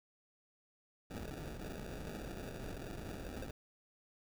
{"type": "noise with sample-and-hold", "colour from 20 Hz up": "pink", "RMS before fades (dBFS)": -45, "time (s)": [1.1, 3.51], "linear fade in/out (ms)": 5, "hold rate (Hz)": 1050, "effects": []}